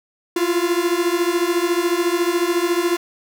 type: beating tone pair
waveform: 45% pulse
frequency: 339.9 / 353.9 Hz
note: F4 / F4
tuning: -47 / +23 cents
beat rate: 14 Hz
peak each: -20 dBFS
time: 0.36-2.97 s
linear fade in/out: 5 ms
effects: none